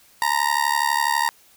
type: tone with amplitude modulation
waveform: 30% pulse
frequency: 932.3 Hz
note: A#5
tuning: in tune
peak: -12 dBFS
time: 0.22-1.29 s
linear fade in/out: 0 ms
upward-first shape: sine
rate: 72.1 Hz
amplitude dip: 95%
effects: white hiss -54 dBFS RMS until 1.56 s